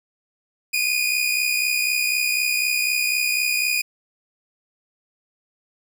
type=tone pair together; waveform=sawtooth; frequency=2428 / 2492 Hz; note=D#7 / D#7; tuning=-43 / +2 cents; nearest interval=unison; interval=45 cents; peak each=-19 dBFS; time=0.73-3.82 s; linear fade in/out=10 ms; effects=none